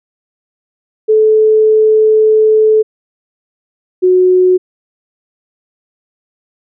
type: tone pair in turn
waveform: sine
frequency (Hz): 434.1 / 367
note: A4 / F#4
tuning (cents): -23 / -14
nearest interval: minor third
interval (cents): 291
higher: first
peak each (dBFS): -5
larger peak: neither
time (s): 1.08-2.83 / 4.02-4.58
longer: first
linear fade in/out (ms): 20
effects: none